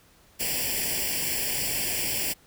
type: noise with comb filter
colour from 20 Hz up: white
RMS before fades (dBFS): -28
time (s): 0.39-2.34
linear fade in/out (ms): 20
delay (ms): 0.39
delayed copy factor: +0.95
effects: pink hiss -58 dBFS RMS until 2.46 s